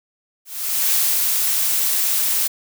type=noise with ADSR envelope; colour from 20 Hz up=blue; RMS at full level=-17 dBFS; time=0.45-2.48 s; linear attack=460 ms; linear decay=300 ms; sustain=-2 dB; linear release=15 ms; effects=none